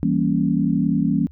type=chord; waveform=sine; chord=E diminished seventh; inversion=none; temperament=equal; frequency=164.81 / 196 / 233.1 / 277.2 Hz; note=E3 / G3 / Bb3 / Db4; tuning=0 / 0 / 0 / 0 cents; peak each=-22 dBFS; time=0.03-1.27 s; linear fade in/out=0 ms; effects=added 75 Hz sine -41 dBFS peak until 1.31 s